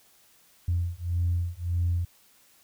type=beating tone pair; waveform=sine; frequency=86 / 87.7 Hz; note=F2 / F2; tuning=-26 / +8 cents; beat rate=1.7 Hz; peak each=-27 dBFS; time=0.68-2.05 s; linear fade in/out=5 ms; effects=tanh soft clip ceiling -18 dBFS + white hiss -60 dBFS RMS until 2.63 s